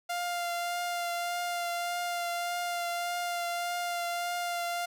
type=tone with vibrato; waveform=sawtooth; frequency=698 Hz; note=F5; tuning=1 cent flat; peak=-27 dBFS; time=0.09-4.86 s; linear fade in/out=10 ms; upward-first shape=triangle; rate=1.7 Hz; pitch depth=17 cents each way; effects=none